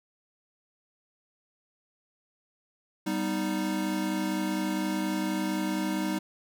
square chord, G augmented, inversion none, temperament equal, 196 / 246.9 / 311.1 Hz, G3 / B3 / D#4, 0 / 0 / 0 cents, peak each -32 / -37 / -31 dBFS, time 3.06-6.19 s, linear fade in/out 10 ms, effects none

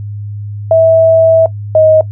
sine tone pair in turn, 651 / 628.8 Hz, E5 / D#5, -22 / +18 cents, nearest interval minor second, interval 60 cents, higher first, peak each -3 dBFS, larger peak neither, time 0.71-1.46 / 1.75-2.01 s, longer first, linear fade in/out 2 ms, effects noise-tail reverb RT60 0.1 s tail -18 dB re dry + added 103 Hz sine -19 dBFS peak until 2.11 s

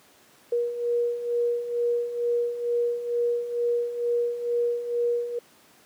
sine beating tone pair, 475.3 / 477.5 Hz, A#4 / A#4, +34 / +42 cents, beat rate 2.2 Hz, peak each -30 / -24 dBFS, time 0.52-5.39 s, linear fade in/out 5 ms, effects pink hiss -56 dBFS RMS until 5.85 s + high-pass 200 Hz 12 dB/octave

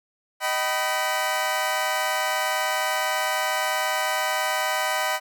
20% pulse chord, Eb augmented, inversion none, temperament equal with one note detuned, 622.3 / 766.1 / 987.8 Hz, Eb5 / G5 / B5, 0 / -40 / 0 cents, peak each -23 / -22 / -22 dBFS, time 0.4-5.2 s, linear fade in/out 50 ms, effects none

